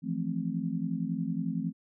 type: chord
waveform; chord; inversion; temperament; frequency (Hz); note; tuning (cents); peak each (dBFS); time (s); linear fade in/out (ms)
sine; F major seventh; third; just; 163.7 / 174.61 / 218.3 / 261.9; E3 / F3 / A3 / C4; -12 / 0 / -13 / +2; -35 / -34 / -35 / -35; 0.02-1.73; 50
effects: none